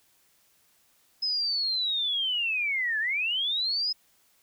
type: linear two-way sweep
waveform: sine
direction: down then up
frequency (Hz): 5130 to 1684 to 5130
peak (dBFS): -25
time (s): 1.22-3.93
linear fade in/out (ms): 10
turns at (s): 2.99
effects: white hiss -65 dBFS RMS until 4.42 s